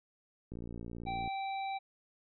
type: click train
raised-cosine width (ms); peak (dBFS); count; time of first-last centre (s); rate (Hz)
3; -31; 45; 0.52-1.276; 58.2
type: harmonic tone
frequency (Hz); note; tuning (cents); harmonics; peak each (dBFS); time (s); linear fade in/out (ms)
779; G5; -11; 1 / 3 / 5; -35 / -45 / -49; 1.06-1.79; 20
effects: none